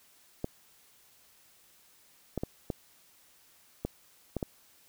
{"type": "clicks", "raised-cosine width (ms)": 2, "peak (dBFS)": -18, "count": 7, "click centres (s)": [0.444, 2.377, 2.435, 2.702, 3.85, 4.367, 4.428], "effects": ["white hiss -62 dBFS RMS until 4.88 s"]}